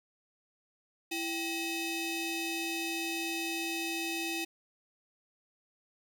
sawtooth ring-modulated tone, 1117 Hz, C#6, 13 cents sharp, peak -26 dBFS, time 1.11-4.45 s, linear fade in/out 10 ms, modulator 1450 Hz, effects none

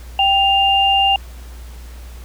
sine tone pair together, 784 / 2800 Hz, G5 / F7, 0 / +4 cents, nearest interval octave + minor seventh, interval 2204 cents, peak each -14 dBFS, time 0.19-1.16 s, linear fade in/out 2 ms, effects added 60 Hz sine -32 dBFS peak until 2.24 s + pink hiss -44 dBFS RMS until 2.24 s

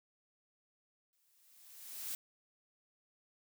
blue noise with exponential growth, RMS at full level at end -39 dBFS, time 1.13-2.15 s, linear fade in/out 0 ms, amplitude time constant 220 ms, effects none

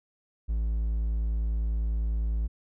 triangle tone, 55 Hz, A1, in tune, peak -23 dBFS, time 0.48-2.48 s, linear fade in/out 20 ms, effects none

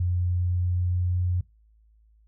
sine tone with pitch glide, 89 to 89.62 Hz, F2 to F2, +33 to +45 cents, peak -22 dBFS, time 0-1.41 s, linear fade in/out 5 ms, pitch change +12 cents, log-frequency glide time 0.34-1.18 s, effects noise-tail reverb RT60 0.2 s tail -19 dB re dry + added 54 Hz sine -56 dBFS peak until 2.27 s

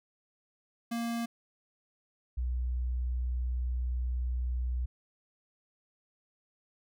square / sine tone pair in turn, 233.1 / 61.74 Hz, A#3 / B1, 0 / 0 cents, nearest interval octave + major seventh, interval 2300 cents, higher first, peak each -32 / -29 dBFS, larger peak second, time 0.91-1.26 / 2.37-4.86 s, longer second, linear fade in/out 10 ms, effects none

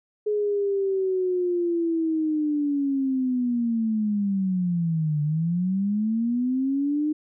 sine linear two-way sweep, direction down then up, 422.9 to 146.8 to 307.3 Hz, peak -21 dBFS, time 0.26-7.13 s, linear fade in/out 10 ms, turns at 5.22 s, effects none

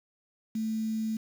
sine tone with quantisation, 220 Hz, A3, in tune, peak -28 dBFS, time 0.55-1.17 s, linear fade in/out 5 ms, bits 8, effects none

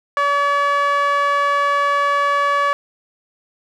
sawtooth tone with band-pass filter, 570 Hz, C#5, 48 cents sharp, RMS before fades -17 dBFS, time 0.17-2.73 s, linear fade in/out 0 ms, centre 1300 Hz, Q 2.9, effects none

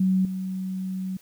sine tone with level steps, 187.8 Hz, F#3, 26 cents sharp, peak -18 / -27 dBFS, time 0-1.17 s, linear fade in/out 5 ms, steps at 0.25 s, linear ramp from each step 2 ms, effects white hiss -56 dBFS RMS until 1.21 s

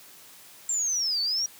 sine linear two-way sweep, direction down then up, 7459 to 4435 to 5770 Hz, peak -24 dBFS, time 0.69-1.46 s, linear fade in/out 2 ms, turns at 1.21 s, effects white hiss -50 dBFS RMS until 1.59 s + high-pass 100 Hz 12 dB/octave

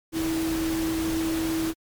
sine tone in noise, 323.8 Hz, E4, 31 cents flat, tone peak -24 dBFS, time 0.12-1.74 s, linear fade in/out 50 ms, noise pink, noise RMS -33 dBFS, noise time 0.12-1.74 s, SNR +6 dB, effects MP3 96 kbps

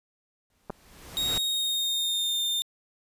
pink noise with exponential growth, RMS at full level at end -32 dBFS, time 0.5-1.38 s, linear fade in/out 2 ms, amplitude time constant 190 ms
clicks, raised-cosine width 1 ms, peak -22 / -19 dBFS, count 2, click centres 0.698 / 0.703 s
40% pulse tone with pitch glide, 3757 to 3616 Hz, A#7 to A7, +13 to +47 cents, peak -24 dBFS, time 1.17-2.62 s, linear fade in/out 0 ms, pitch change -66 cents, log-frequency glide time 1.34-2.44 s
effects resampled to 32000 Hz

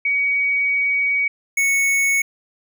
sine / square tone pair in turn, 2256 / 2213 Hz, C#7 / C#7, +30 / -3 cents, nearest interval unison, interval 33 cents, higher first, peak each -16 dBFS, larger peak neither, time 0.05-1.28 / 1.57-2.22 s, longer first, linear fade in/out 5 ms, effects none

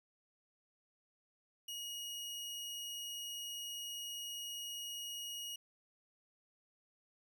sawtooth tone, 2885 Hz, F#7, 44 cents flat, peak -39 dBFS, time 1.68-5.56 s, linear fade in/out 5 ms, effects none

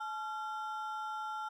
triangle ring-modulated tone, 1117 Hz, C#6, 13 cents sharp, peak -32 dBFS, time 0-1.49 s, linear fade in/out 10 ms, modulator 256 Hz, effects none

